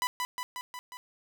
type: tone with echo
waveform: sawtooth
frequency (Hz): 994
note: B5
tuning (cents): +11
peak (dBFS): -23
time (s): 0.02-0.07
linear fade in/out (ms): 0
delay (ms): 180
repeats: 5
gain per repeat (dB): -3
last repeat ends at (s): 0.97
effects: none